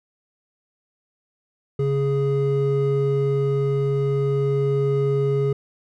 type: tone pair together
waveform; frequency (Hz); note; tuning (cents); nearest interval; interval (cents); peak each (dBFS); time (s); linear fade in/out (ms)
triangle; 138.59 / 415.3; C#3 / G#4; 0 / 0; octave + perfect fifth; 1900; -19; 1.79-5.53; 5
effects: none